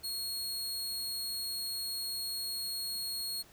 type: tone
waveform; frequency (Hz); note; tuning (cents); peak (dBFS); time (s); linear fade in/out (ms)
sawtooth; 4307; C8; +49; -32; 0.03-3.43; 20
effects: pink hiss -59 dBFS RMS until 3.52 s